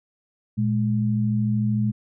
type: tone pair together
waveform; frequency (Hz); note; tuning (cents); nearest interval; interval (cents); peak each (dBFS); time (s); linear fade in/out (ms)
sine; 116.9 / 210.2; A#2 / G#3; +5 / +21; minor seventh; 1016; -22; 0.57-1.92; 20
effects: none